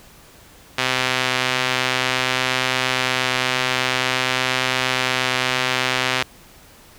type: tone with band-pass filter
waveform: sawtooth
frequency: 128.5 Hz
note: C3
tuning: 31 cents flat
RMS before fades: -21 dBFS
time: 0.78-6.23 s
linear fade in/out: 5 ms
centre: 2700 Hz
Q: 1
effects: pink hiss -47 dBFS RMS until 6.98 s